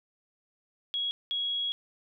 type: tone bursts at uneven times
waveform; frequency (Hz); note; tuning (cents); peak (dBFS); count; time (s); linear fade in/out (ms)
sine; 3321; G#7; -1; -28; 2; 0.94-1.11 / 1.31-1.72; 0
effects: none